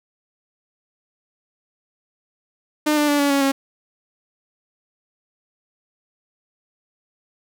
sawtooth tone with pitch steps, 302.1 / 296.1 / 290.1 / 284.3 / 278.6 / 273.1 Hz, D4 / D4 / D4 / C#4 / C#4 / C#4, +49 / +14 / -21 / +44 / +9 / -26 cents, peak -12 dBFS, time 2.86-3.52 s, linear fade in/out 10 ms, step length 110 ms, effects none

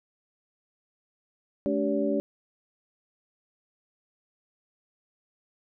sine tone cluster, 215.2 / 287.3 / 388.6 / 571 Hz, A3 / D4 / G4 / D5, -38 / -38 / -15 / -49 cents, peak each -30 / -28 / -30 / -29 dBFS, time 1.66-2.2 s, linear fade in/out 0 ms, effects none

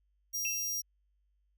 sawtooth tone, 5700 Hz, F8, 34 cents sharp, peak -30 dBFS, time 0.33-0.82 s, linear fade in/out 20 ms
sine tone with exponential decay, 2688 Hz, E7, 33 cents sharp, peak -31 dBFS, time 0.45-0.77 s, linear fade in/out 1 ms, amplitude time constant 69 ms
effects added 50 Hz sine -70 dBFS peak until 1.57 s

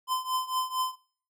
square tone with tremolo, 1027 Hz, C6, 33 cents flat, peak -25 dBFS, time 0.07-0.96 s, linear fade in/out 50 ms, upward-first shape triangle, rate 4.4 Hz, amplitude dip 90%, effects noise-tail reverb RT60 0.6 s tail -25 dB re dry

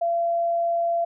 sine tone, 681 Hz, F5, 44 cents flat, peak -20 dBFS, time 0.01-1.05 s, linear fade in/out 10 ms, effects none

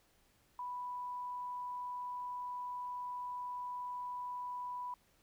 sine tone, 987.8 Hz, B5, in tune, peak -39 dBFS, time 0.59-4.94 s, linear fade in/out 2 ms, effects pink hiss -71 dBFS RMS until 5.22 s

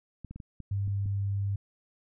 clicks, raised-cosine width 5 ms, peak -29 dBFS, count 7, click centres 0.247 / 0.31 / 0.36 / 0.402 / 0.603 / 0.877 / 1.059 s
sine tone, 99.5 Hz, G2, 26 cents sharp, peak -27 dBFS, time 0.71-1.56 s, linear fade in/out 5 ms
effects none

